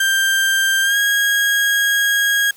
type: tone with pitch glide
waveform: 35% pulse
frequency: 1580 to 1639.5 Hz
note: G6 to G#6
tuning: +13 to -23 cents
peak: -12 dBFS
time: 0-2.51 s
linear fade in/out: 5 ms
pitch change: +64 cents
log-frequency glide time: 0.82-0.97 s
effects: white hiss -47 dBFS RMS until 2.56 s